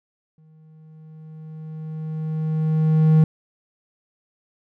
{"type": "tone with exponential growth", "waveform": "triangle", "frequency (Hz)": 157.1, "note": "D#3", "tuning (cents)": 17, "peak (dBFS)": -8, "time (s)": [0.38, 3.24], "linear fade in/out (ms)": 2, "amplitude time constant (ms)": 620, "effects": []}